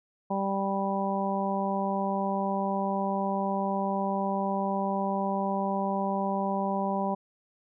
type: harmonic tone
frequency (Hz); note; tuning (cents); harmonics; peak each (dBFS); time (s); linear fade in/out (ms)
196; G3; 0; 1 / 2 / 3 / 4 / 5; -30 / -36 / -33 / -32 / -33; 0.3-7.15; 10
effects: none